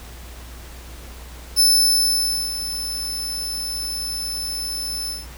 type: tone with ADSR envelope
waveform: sawtooth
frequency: 5270 Hz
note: E8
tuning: 1 cent flat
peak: -9 dBFS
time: 1.56-5.27 s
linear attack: 33 ms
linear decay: 920 ms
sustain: -13 dB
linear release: 180 ms
effects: added 60 Hz sine -37 dBFS peak until 5.37 s + pink hiss -42 dBFS RMS until 5.37 s